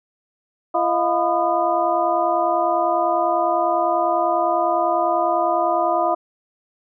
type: tone cluster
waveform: sine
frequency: 340.8 / 635 / 705 / 999 / 1226 Hz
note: F4 / D#5 / F5 / B5 / D#6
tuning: -42 / +35 / +16 / +20 / -26 cents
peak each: -26 / -22 / -20 / -24 / -25 dBFS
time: 0.74-6.15 s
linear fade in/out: 10 ms
effects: none